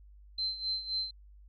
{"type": "tone with tremolo", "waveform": "sine", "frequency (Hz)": 4100, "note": "C8", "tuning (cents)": -36, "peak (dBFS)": -29, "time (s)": [0.38, 1.11], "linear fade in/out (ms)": 5, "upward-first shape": "sine", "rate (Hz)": 3.8, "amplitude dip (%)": 75, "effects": ["added 50 Hz sine -52 dBFS peak until 1.48 s"]}